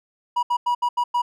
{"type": "tone bursts at uneven times", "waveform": "triangle", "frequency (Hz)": 968, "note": "B5", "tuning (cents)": -35, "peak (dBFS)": -16, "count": 6, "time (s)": [[0.36, 0.43], [0.5, 0.57], [0.66, 0.75], [0.82, 0.89], [0.97, 1.04], [1.14, 1.22]], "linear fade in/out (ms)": 10, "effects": []}